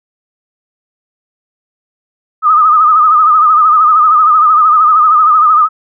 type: tone with vibrato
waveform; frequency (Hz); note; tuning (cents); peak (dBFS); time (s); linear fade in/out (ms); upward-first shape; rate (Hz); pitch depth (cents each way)
sine; 1244.5; D#6; 0; -4; 2.42-5.69; 50; sine; 13; 74
effects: none